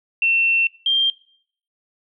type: tone pair in turn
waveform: sine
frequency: 2700 / 3182 Hz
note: E7 / G7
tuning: +41 / +25 cents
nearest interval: minor third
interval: 284 cents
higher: second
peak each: -15 dBFS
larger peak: neither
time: 0.22-0.67 / 0.86-1.1 s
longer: first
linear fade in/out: 2 ms
effects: noise-tail reverb RT60 0.6 s tail -21 dB re dry